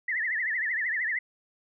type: tone with vibrato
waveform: sine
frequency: 1881 Hz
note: A#6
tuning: 15 cents sharp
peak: -26 dBFS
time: 0.08-1.19 s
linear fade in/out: 5 ms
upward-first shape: triangle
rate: 13 Hz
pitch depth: 190 cents each way
effects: none